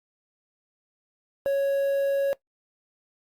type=tone with quantisation; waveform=triangle; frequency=554.4 Hz; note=C#5; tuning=in tune; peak=-19 dBFS; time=1.46-2.33 s; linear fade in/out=0 ms; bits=8; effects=noise-tail reverb RT60 0.1 s tail -19 dB re dry + Opus 48 kbps